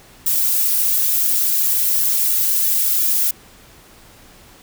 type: noise with flanger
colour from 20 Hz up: violet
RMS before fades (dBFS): -17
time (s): 0.26-3.31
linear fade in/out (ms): 5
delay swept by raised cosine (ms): 1.9 to 2.9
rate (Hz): 2.9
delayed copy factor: -0.95
effects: pink hiss -46 dBFS RMS until 4.62 s